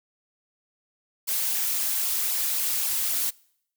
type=noise with flanger; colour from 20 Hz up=blue; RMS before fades=-26 dBFS; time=1.27-3.31 s; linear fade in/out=20 ms; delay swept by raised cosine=0.5 to 5.5 ms; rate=3.8 Hz; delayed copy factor=-0.7; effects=noise-tail reverb RT60 0.7 s tail -25 dB re dry